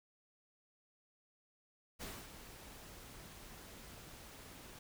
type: noise with ADSR envelope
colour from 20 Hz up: pink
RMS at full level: -45 dBFS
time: 1.99-4.79 s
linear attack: 29 ms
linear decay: 250 ms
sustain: -9 dB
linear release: 4 ms
effects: none